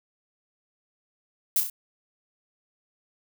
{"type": "noise with echo", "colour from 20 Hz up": "violet", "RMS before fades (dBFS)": -22, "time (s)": [1.56, 1.6], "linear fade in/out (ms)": 2, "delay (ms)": 33, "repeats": 3, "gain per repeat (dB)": -5, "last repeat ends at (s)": 1.699, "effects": []}